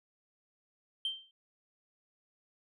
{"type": "tone with exponential decay", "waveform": "sine", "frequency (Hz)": 3136, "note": "G7", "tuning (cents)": 0, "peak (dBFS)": -27, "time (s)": [1.05, 1.31], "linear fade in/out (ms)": 2, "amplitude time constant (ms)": 55, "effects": ["tanh soft clip ceiling -28 dBFS"]}